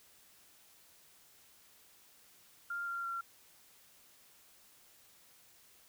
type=tone with pitch steps; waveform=sine; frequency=1396.9 / 1383.3 / 1369.7 Hz; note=F6 / F6 / F6; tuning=0 / -17 / -34 cents; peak=-36 dBFS; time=2.7-3.21 s; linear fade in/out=5 ms; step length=170 ms; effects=white hiss -63 dBFS RMS until 5.88 s